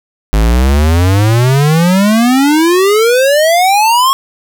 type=exponential sweep; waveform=square; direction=up; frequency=50.9 to 1100 Hz; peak=-7 dBFS; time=0.33-4.13 s; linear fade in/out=0 ms; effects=none